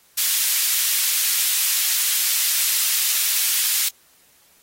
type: high-pass noise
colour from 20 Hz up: white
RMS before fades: -20 dBFS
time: 0.17-3.89 s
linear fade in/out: 10 ms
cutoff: 2300 Hz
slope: 12 dB/octave
effects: white hiss -56 dBFS RMS until 4.62 s + AAC 48 kbps